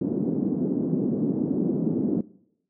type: band-pass noise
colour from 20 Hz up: white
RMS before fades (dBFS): -25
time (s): 0.01-2.21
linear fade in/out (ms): 5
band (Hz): 180 to 310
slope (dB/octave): 24
effects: noise-tail reverb RT60 0.8 s tail -22 dB re dry